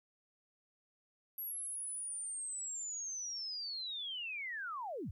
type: linear sweep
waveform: sine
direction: down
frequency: 11670 to 54.1 Hz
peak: -39 dBFS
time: 1.38-5.11 s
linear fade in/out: 5 ms
effects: 13-bit